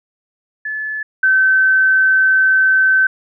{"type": "tone pair in turn", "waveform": "sine", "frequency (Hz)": [1728, 1536.4], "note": ["A6", "G6"], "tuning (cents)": [-32, -35], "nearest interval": "major second", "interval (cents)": 203, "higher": "first", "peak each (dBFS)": [-20, -9], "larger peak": "second", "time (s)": [[0.65, 1.03], [1.23, 3.07]], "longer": "second", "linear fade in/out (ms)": 5, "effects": []}